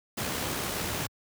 pink noise with amplitude modulation, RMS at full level -30 dBFS, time 0.17-1.07 s, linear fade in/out 10 ms, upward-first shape sine, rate 67.2 Hz, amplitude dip 30%, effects high-pass 80 Hz 12 dB/octave

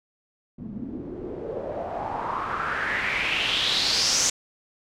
white noise with low-pass filter sweep, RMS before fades -27 dBFS, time 0.58-4.3 s, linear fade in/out 5 ms, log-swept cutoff 200 to 6600 Hz, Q 4.5, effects none

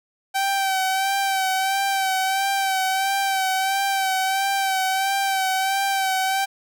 sawtooth tone with vibrato, 772 Hz, G5, 27 cents flat, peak -16 dBFS, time 0.34-6.46 s, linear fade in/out 20 ms, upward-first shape sine, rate 1.5 Hz, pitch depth 35 cents each way, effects none

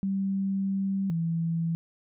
sine tone pair in turn, 194.5 / 165.79 Hz, G3 / E3, -13 / +10 cents, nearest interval minor third, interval 277 cents, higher first, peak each -25 dBFS, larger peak neither, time 0.03-1.1 / 1.1-1.75 s, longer first, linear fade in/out 0 ms, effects none

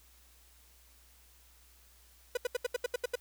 45% pulse tone bursts, 493.4 Hz, B4, 2 cents flat, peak -29 dBFS, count 9, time 2.35-3.156 s, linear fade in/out 5 ms, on 22 ms, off 76 ms, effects added 60 Hz sine -62 dBFS peak until 3.2 s + white hiss -63 dBFS RMS until 3.2 s

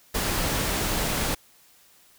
pink noise, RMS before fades -26 dBFS, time 0.14-1.35 s, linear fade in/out 10 ms, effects white hiss -57 dBFS RMS until 2.18 s

